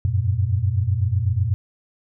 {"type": "tone cluster", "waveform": "sine", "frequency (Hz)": [89.5, 97.6, 118], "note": ["F2", "G2", "A#2"], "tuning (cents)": [43, -7, 22], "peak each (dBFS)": -22, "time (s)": [0.05, 1.54], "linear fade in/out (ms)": 0, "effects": []}